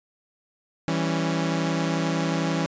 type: chord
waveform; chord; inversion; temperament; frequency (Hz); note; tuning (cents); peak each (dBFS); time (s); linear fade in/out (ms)
sawtooth; C# diminished; first; equal; 164.81 / 196 / 277.2; E3 / G3 / C#4; 0 / 0 / 0; -21 / -27 / -24; 0.88-2.66; 0
effects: resampled to 16000 Hz